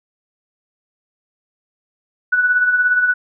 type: tone with tremolo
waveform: sine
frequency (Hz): 1480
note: F#6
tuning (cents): 0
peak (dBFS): -10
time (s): 2.32-3.14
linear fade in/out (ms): 10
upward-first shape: sine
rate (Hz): 17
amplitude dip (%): 50
effects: none